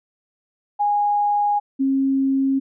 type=tone pair in turn; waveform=sine; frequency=824 / 269.8 Hz; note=G#5 / C#4; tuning=-14 / -47 cents; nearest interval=octave + perfect fifth; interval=1933 cents; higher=first; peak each=-16 dBFS; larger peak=neither; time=0.79-1.6 / 1.79-2.6 s; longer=neither; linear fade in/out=20 ms; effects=none